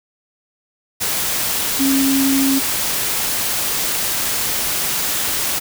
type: tone in noise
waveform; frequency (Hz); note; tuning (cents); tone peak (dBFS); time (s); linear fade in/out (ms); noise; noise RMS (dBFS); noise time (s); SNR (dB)
sine; 271; C#4; -39; -14; 1.79-2.6; 20; white; -20; 1-5.6; +3
effects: none